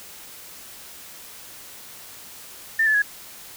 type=tone with pitch steps; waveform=sine; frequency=1794 / 1730.9 / 1670 Hz; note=A6 / A6 / G#6; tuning=+33 / -29 / +9 cents; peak=-16 dBFS; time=2.79-3.021 s; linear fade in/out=5 ms; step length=77 ms; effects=white hiss -42 dBFS RMS until 3.56 s